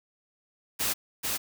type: noise with echo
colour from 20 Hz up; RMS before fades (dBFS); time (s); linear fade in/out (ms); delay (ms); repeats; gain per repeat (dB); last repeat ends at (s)
white; -28; 0.79-0.94; 20; 440; 1; -2; 1.38
effects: none